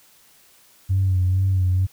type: tone with vibrato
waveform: sine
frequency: 93.5 Hz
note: F#2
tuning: 19 cents sharp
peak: -15 dBFS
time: 0.89-1.87 s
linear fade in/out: 20 ms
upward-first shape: sine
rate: 2.2 Hz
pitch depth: 47 cents each way
effects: tanh soft clip ceiling -12 dBFS + white hiss -54 dBFS RMS until 1.92 s